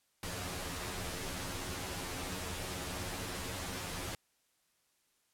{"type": "noise with comb filter", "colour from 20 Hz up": "pink", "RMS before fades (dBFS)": -40, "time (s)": [0.23, 4.15], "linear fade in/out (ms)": 2, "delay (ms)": 11, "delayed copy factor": 0.95, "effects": ["white hiss -75 dBFS RMS until 5.33 s", "low-pass 12000 Hz 12 dB/octave"]}